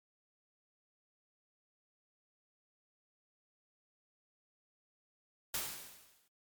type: noise with exponential decay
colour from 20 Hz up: white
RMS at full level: -35 dBFS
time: 5.54-6.28 s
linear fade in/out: 2 ms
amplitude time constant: 160 ms
effects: MP3 96 kbps